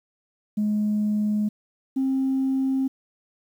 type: tone pair in turn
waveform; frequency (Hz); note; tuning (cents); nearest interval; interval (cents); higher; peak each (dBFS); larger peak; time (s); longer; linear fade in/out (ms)
sine; 210.4 / 266; G#3 / C4; +23 / +29; major third; 406; second; -19; neither; 0.57-1.49 / 1.96-2.88; neither; 10
effects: tanh soft clip ceiling -17 dBFS + 9-bit